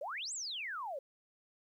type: exponential two-way sweep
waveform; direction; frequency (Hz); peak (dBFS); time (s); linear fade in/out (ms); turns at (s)
sine; up then down; 516 to 8280 to 516; -38; 0.01-0.99; 5; 0.33
effects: 12-bit